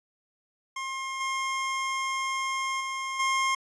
25% pulse tone with level steps, 1067 Hz, C6, 34 cents sharp, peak -28 / -24 / -27 / -20 dBFS, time 0.76-3.55 s, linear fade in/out 5 ms, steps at 1.2 / 2.8 / 3.19 s, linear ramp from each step 10 ms, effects resampled to 22050 Hz

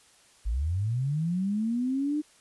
sine linear sweep, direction up, 47.83 to 306.2 Hz, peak -25 dBFS, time 0.45-2.22 s, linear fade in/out 20 ms, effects white hiss -59 dBFS RMS until 2.4 s + resampled to 24000 Hz

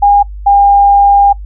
sine tone pair in turn, 812 / 804.1 Hz, G#5 / G5, -39 / +44 cents, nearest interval unison, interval 17 cents, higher first, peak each -3 dBFS, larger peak neither, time 0.02-0.23 / 0.46-1.33 s, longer second, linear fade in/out 10 ms, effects noise-tail reverb RT60 0.1 s tail -23 dB re dry + added 50 Hz sine -22 dBFS peak until 1.45 s

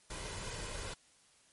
pink noise with comb filter, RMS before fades -42 dBFS, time 0.1-0.94 s, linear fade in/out 5 ms, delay 2 ms, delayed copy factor +0.5, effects white hiss -66 dBFS RMS until 1.52 s + MP3 48 kbps

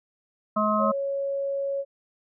harmonic tone, 212.5 Hz, G#3, 40 cents sharp, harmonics 1 / 3 / 5 / 6, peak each -26 / -26 / -26 / -26 dBFS, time 0.56-0.92 s, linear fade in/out 10 ms
sine tone, 554 Hz, C#5, 1 cent flat, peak -25 dBFS, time 0.78-1.85 s, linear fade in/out 50 ms
effects none

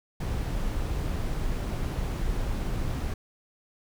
brown noise, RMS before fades -29 dBFS, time 0.2-3.14 s, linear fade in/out 5 ms, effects none

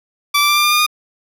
15% pulse tone with pitch steps, 1160 / 1170.1 / 1180.3 / 1190.5 / 1200.9 / 1211.4 / 1221.9 Hz, D6 / D6 / D6 / D6 / D6 / D#6 / D#6, -22 / -7 / +8 / +23 / +38 / -47 / -32 cents, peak -5 dBFS, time 0.34-0.865 s, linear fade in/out 10 ms, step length 75 ms, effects none

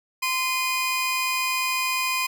sawtooth tone pair together, 1034.3 / 2460 Hz, C6 / D#7, -20 / -20 cents, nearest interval octave + minor third, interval 1500 cents, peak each -22 dBFS, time 0.22-2.27 s, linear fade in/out 10 ms, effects none

